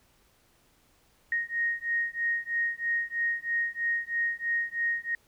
sine beating tone pair, 1864.7 / 1867.8 Hz, A#6 / A#6, 0 / +3 cents, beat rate 3.1 Hz, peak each -30 dBFS, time 1.32-5.15 s, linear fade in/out 2 ms, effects pink hiss -65 dBFS RMS until 5.27 s

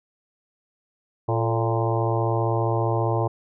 harmonic tone with a mistuned harmonic, 115 Hz, A#2, 23 cents flat, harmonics 1 / 3 / 4 / 5 / 6 / 7 / 8 / 9, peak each -23 / -28 / -29 / -30 / -31 / -31 / -32 / -33 dBFS, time 1.28-3.28 s, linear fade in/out 10 ms, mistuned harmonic 4, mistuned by -56 cents, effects none

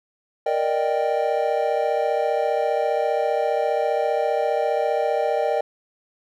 triangle chord, Eb major seventh, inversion second, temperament equal, 466.2 / 587.3 / 622.3 / 784 Hz, Bb4 / D5 / Eb5 / G5, 0 / 0 / 0 / 0 cents, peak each -23 dBFS, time 0.46-5.61 s, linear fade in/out 5 ms, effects none

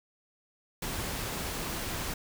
pink noise, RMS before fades -35 dBFS, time 0.82-2.14 s, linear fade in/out 5 ms, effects none

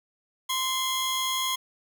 sawtooth tone pair together, 1042 / 3315 Hz, C6 / G#7, -7 / -4 cents, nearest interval octave + minor sixth, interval 2003 cents, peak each -25 dBFS, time 0.49-1.56 s, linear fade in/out 10 ms, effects none

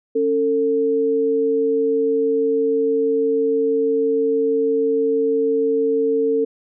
sine tone pair together, 276.2 / 450 Hz, C#4 / A4, -6 / +39 cents, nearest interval minor sixth, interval 845 cents, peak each -23 / -16 dBFS, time 0.15-6.45 s, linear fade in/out 10 ms, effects none

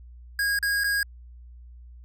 square tone with dropouts, 1637 Hz, G#6, 25 cents flat, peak -23 dBFS, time 0.39-1.03 s, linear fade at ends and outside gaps 2 ms, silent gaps 0.589-0.627 / 0.837-0.842 s, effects added 60 Hz sine -43 dBFS peak until 2.04 s

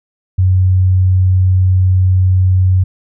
sine tone, 92.8 Hz, F#2, 6 cents sharp, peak -7 dBFS, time 0.38-2.84 s, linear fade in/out 10 ms, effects none

